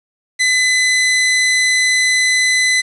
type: tone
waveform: sawtooth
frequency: 2014 Hz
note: B6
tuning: 33 cents sharp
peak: -8 dBFS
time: 0.39-2.82 s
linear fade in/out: 20 ms
effects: resampled to 24000 Hz + 7-bit